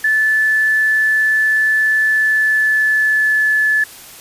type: tone with pitch glide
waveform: sine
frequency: 1743 to 1728 Hz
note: A6 to A6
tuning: -17 to -32 cents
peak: -11 dBFS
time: 0.04-3.84 s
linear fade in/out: 5 ms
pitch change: -15 cents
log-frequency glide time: 2.07-3.5 s
effects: white hiss -37 dBFS RMS until 4.2 s + resampled to 32000 Hz